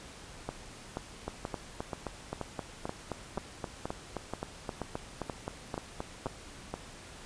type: two click trains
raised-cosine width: 1 ms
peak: -20 / -20 dBFS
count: 20 / 14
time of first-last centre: 1.28-6.267 / 0.49-6.74 s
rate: 3.81 / 2.08 Hz
effects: pink hiss -49 dBFS RMS until 7.25 s + resampled to 22050 Hz